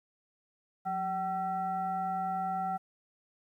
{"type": "tone with frequency modulation", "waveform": "sine", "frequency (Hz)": 763, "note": "G5", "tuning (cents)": -47, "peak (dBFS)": -30, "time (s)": [0.85, 2.78], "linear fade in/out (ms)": 20, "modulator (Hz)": 582, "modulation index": 0.65, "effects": ["11-bit"]}